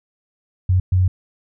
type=tone bursts at uneven times; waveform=sine; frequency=92.1 Hz; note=F#2; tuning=7 cents flat; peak=-12 dBFS; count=2; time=0.69-0.8 / 0.92-1.08 s; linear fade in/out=5 ms; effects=none